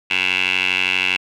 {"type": "tone with band-pass filter", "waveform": "15% pulse", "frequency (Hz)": 92.5, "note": "F#2", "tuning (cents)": 0, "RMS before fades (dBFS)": -19, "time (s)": [0.1, 1.17], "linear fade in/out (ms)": 10, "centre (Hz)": 2600, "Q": 9.1, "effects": []}